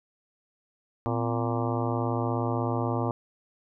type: harmonic tone with a mistuned harmonic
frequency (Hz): 116.7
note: A#2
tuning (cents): +2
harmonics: 1 / 2 / 3 / 4 / 5 / 6 / 7 / 8 / 9 / 10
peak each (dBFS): -29 / -32 / -34 / -35 / -36 / -37 / -37 / -38 / -39 / -39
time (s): 1.06-3.11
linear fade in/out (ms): 0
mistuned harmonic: 2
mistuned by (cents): +150
effects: none